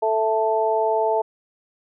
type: harmonic tone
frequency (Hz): 220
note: A3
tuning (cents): 0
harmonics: 2 / 3 / 4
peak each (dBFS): -22 / -22 / -22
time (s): 0.02-1.22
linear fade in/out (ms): 10
effects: none